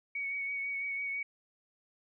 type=tone with vibrato; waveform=sine; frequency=2237 Hz; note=C#7; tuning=15 cents sharp; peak=-33 dBFS; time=0.15-1.23 s; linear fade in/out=5 ms; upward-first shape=triangle; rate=6 Hz; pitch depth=26 cents each way; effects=none

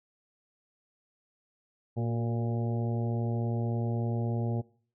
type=harmonic tone with a mistuned harmonic; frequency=116.54 Hz; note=A#2; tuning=in tune; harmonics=1 / 2 / 3 / 4 / 5 / 6 / 7; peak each=-29 / -35 / -39 / -41 / -43 / -45 / -46 dBFS; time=1.96-4.62 s; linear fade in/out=20 ms; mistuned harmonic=3; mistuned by=+47 cents; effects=noise-tail reverb RT60 0.5 s tail -22 dB re dry

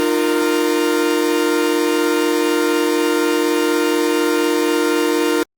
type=chord; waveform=45% pulse; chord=Eb suspended second; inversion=none; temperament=equal with one note detuned; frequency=305.1 / 349.2 / 466.2 Hz; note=Eb4 / F4 / Bb4; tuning=-34 / 0 / 0 cents; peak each=-19 dBFS; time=0-5.43 s; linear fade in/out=0 ms; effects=Opus 32 kbps

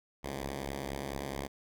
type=beating tone pair; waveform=5% pulse; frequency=65.41 / 69.71 Hz; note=C2 / C#2; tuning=0 / +10 cents; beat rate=4.3 Hz; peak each=-32 / -26 dBFS; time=0.23-1.48 s; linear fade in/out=20 ms; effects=none

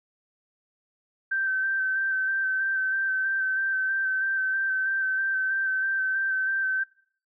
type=tone with vibrato; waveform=sine; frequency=1552 Hz; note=G6; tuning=18 cents flat; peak=-23 dBFS; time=1.31-6.84 s; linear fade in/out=10 ms; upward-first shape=square; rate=3.1 Hz; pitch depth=17 cents each way; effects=noise-tail reverb RT60 0.5 s tail -21 dB re dry

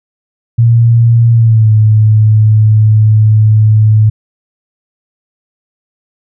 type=tone with pitch glide; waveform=sine; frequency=116.54 to 108.11 Hz; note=A#2 to A2; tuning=0 to -30 cents; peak=-3 dBFS; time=0.58-4.1 s; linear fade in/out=10 ms; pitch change=-130 cents; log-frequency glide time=1.32-1.71 s; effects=none

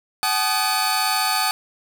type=tone cluster; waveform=sawtooth; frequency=758 / 856 / 1233 / 4493 Hz; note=F#5 / A5 / D#6 / C#8; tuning=+42 / -48 / -16 / +23 cents; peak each=-21 dBFS; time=0.23-1.51 s; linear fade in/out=0 ms; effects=none

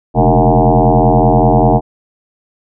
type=tone with frequency modulation; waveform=sine; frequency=293.1 Hz; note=D4; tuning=3 cents flat; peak=-6 dBFS; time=0.14-1.81 s; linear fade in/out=50 ms; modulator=85.2 Hz; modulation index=6.4; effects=none

